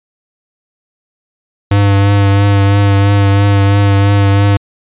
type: tone with vibrato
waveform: square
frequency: 100 Hz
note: G2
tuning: 35 cents sharp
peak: -7 dBFS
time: 1.71-4.57 s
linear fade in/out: 5 ms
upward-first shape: triangle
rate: 3 Hz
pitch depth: 24 cents each way
effects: resampled to 8000 Hz